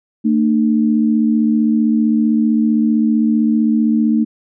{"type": "tone pair together", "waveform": "sine", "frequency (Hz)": [225.4, 300.9], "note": ["A3", "D4"], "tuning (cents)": [42, 42], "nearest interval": "perfect fourth", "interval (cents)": 500, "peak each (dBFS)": [-12, -17], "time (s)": [0.24, 4.25], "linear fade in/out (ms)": 20, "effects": []}